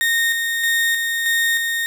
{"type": "tone with tremolo", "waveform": "35% pulse", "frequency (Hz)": 1846, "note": "A#6", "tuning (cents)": -17, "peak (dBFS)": -14, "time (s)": [0.01, 1.86], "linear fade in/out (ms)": 0, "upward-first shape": "square", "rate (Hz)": 1.6, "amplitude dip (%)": 35, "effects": []}